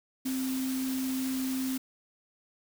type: tone in noise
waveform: sine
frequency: 261.6 Hz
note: C4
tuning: in tune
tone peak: -29 dBFS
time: 0.25-1.78 s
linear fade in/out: 10 ms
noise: white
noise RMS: -40 dBFS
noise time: 0.25-1.78 s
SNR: +8 dB
effects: none